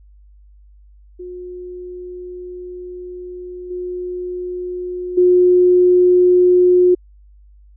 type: tone with level steps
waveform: sine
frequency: 360 Hz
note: F#4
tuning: 47 cents flat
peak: -28 / -22 / -8 dBFS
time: 1.19-6.95 s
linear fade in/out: 10 ms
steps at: 3.7 / 5.17 s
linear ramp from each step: 10 ms
effects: added 50 Hz sine -43 dBFS peak until 7.76 s